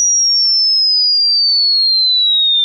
sine linear sweep, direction down, 5810 to 3568 Hz, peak -9 dBFS, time 0-2.64 s, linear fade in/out 0 ms, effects none

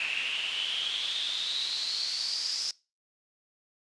pink noise with band-pass filter sweep, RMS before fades -32 dBFS, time 0-2.71 s, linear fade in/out 2 ms, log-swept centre 2600 to 5200 Hz, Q 9.2, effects noise-tail reverb RT60 0.3 s tail -23 dB re dry + resampled to 22050 Hz

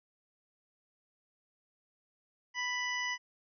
harmonic tone with a mistuned harmonic, 987.8 Hz, B5, in tune, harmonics 1 / 2 / 3 / 5 / 6, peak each -40 / -34 / -41 / -46 / -46 dBFS, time 2.54-3.18 s, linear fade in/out 50 ms, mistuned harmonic 5, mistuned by +27 cents, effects none

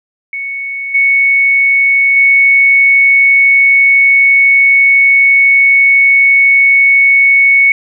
sine tone with level steps, 2217 Hz, C#7, in tune, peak -17 / -6 / -4 dBFS, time 0.33-7.72 s, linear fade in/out 2 ms, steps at 0.94 / 2.16 s, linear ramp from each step 10 ms, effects none

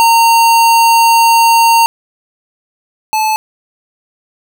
square tone pair in turn, 920 / 868.4 Hz, A#5 / A5, -23 / -23 cents, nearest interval minor second, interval 100 cents, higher first, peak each -6 / -11 dBFS, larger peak first, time 0-1.86 / 3.13-3.36 s, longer first, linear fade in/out 0 ms, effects none

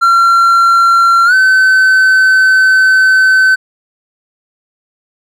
triangle tone with pitch glide, 1368 to 1526.7 Hz, F6 to G6, -36 to -46 cents, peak -3 dBFS, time 0.01-3.56 s, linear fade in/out 20 ms, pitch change +190 cents, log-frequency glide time 1.25-1.34 s, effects none

